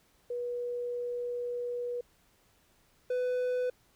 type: tone pair in turn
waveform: sine / triangle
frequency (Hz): 485.3 / 499.5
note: B4 / B4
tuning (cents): -30 / +20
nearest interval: unison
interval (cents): 50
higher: second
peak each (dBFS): -32 / -26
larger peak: second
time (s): 0.3-2.01 / 3.1-3.7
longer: first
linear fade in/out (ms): 5
effects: pink hiss -67 dBFS RMS until 3.95 s